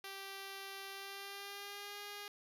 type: tone with pitch glide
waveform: 5% pulse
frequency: 391.1 to 409.1 Hz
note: G4 to G#4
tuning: -4 to -26 cents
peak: -34 dBFS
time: 0.04-2.28 s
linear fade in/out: 2 ms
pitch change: +78 cents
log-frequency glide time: 0.91-2.01 s
effects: none